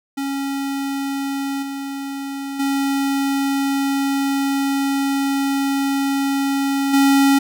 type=tone with level steps; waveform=square; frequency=275.8 Hz; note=C#4; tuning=9 cents flat; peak=-22 / -26 / -18 / -12 dBFS; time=0.17-7.39 s; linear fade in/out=10 ms; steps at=1.62 / 2.59 / 6.93 s; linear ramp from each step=10 ms; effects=none